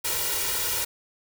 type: noise with comb filter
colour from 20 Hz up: white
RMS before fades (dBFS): -27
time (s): 0.04-0.85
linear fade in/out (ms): 10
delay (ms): 2.1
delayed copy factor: +0.9
effects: none